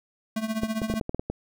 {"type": "tone with tremolo", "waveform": "square", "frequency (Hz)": 220.2, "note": "A3", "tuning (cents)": 2, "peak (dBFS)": -24, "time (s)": [0.36, 1], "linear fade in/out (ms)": 5, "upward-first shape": "triangle", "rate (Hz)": 15, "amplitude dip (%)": 85}
{"type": "clicks", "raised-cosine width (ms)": 2, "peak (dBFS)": -15, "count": 9, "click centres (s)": [0.634, 0.818, 0.9, 0.939, 1.012, 1.094, 1.146, 1.195, 1.3]}
{"effects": []}